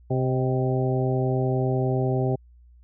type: harmonic tone with a mistuned harmonic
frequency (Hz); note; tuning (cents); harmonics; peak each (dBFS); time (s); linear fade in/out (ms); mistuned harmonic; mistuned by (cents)
130; C3; -11; 1 / 2 / 3 / 4 / 5 / 6; -23 / -30 / -27 / -33 / -32 / -34; 0.1-2.36; 10; 5; -45
effects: added 60 Hz sine -49 dBFS peak until 2.83 s